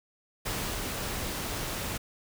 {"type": "noise with ADSR envelope", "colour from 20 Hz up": "pink", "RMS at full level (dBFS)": -32, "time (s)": [0.45, 1.98], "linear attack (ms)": 16, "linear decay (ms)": 330, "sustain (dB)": -2, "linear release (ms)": 14, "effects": []}